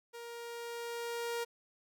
sawtooth tone with level ramp, 470 Hz, A#4, 14 cents sharp, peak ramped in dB -41 to -30 dBFS, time 0.13-1.45 s, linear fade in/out 20 ms, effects none

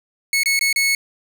sawtooth tone with dropouts, 2200 Hz, C#7, 14 cents flat, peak -12 dBFS, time 0.33-0.95 s, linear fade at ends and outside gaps 2 ms, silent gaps 0.434-0.458 / 0.592-0.61 / 0.728-0.76 s, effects none

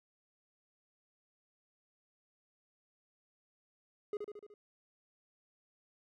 triangle tone with echo, 415.3 Hz, G#4, in tune, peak -32 dBFS, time 4.13-4.17 s, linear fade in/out 2 ms, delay 74 ms, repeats 5, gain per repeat -4 dB, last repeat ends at 4.54 s, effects none

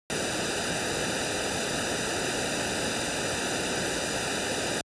pink noise with comb filter, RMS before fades -29 dBFS, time 0.1-4.81 s, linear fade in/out 0 ms, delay 0.92 ms, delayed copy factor -0.8, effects high-pass 60 Hz 12 dB/octave + resampled to 22050 Hz

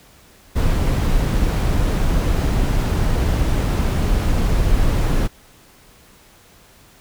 brown noise, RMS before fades -17 dBFS, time 0.55-5.28 s, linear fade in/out 20 ms, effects pink hiss -49 dBFS RMS until 7 s

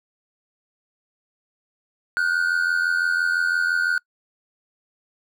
triangle tone pair together, 1444 / 1529.9 Hz, F#6 / G6, -43 / -43 cents, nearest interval minor second, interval 100 cents, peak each -19 / -21 dBFS, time 2.17-3.98 s, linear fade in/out 0 ms, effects noise-tail reverb RT60 0.1 s tail -25 dB re dry

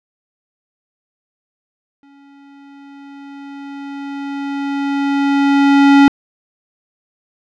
square tone with exponential growth, 279.8 Hz, C#4, 16 cents sharp, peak -5 dBFS, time 2.03-6.08 s, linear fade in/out 1 ms, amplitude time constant 880 ms, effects low-pass 3000 Hz 12 dB/octave

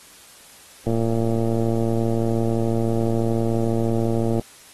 click train, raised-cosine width 2 ms, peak -10 dBFS, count 403, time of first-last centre 0.87-4.396 s, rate 114 Hz, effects white hiss -47 dBFS RMS until 4.73 s + AAC 32 kbps

